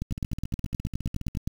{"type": "two click trains", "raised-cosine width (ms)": 5, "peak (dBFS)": [-16, -22], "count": [15, 19], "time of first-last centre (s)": [[0.02, 1.475], [0.11, 1.351]], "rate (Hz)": [9.62, 14.5], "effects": ["7-bit"]}